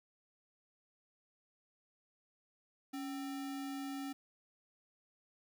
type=tone with sample-and-hold; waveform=sine; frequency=277.2 Hz; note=C#4; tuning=in tune; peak=-39 dBFS; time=2.93-4.13 s; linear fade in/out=10 ms; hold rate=1050 Hz; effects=none